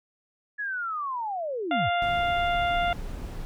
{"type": "linear sweep", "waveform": "sine", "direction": "down", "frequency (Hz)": [1713, 69.6], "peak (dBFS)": -28, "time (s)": [0.58, 1.9], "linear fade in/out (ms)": 20}
{"type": "harmonic tone", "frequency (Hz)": 698.5, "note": "F5", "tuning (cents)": 0, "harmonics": [1, 2, 3, 4, 5], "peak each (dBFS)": [-24, -30, -34, -36, -38], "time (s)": [1.71, 2.93], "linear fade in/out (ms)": 2}
{"type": "noise", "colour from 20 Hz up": "brown", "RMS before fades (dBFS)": -35, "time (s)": [2.02, 3.45], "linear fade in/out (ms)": 0}
{"effects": []}